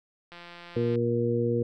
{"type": "click train", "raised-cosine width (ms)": 0.3, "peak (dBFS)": -29, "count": 111, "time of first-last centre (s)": [0.32, 0.956], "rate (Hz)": 173}
{"type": "harmonic tone", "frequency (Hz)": 118.5, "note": "A#2", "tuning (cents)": 29, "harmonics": [1, 2, 3, 4], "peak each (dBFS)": [-29, -30, -30, -27], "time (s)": [0.76, 1.63], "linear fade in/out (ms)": 5}
{"effects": []}